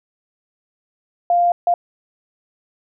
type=tone bursts at uneven times; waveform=sine; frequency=698.5 Hz; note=F5; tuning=in tune; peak=-12 dBFS; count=2; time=1.3-1.52 / 1.67-1.74 s; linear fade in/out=2 ms; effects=none